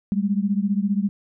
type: beating tone pair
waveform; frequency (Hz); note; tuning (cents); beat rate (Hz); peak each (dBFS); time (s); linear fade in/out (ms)
sine; 196 / 211; G3 / G#3; 0 / +28; 15; -21 / -23; 0.12-1.09; 0
effects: none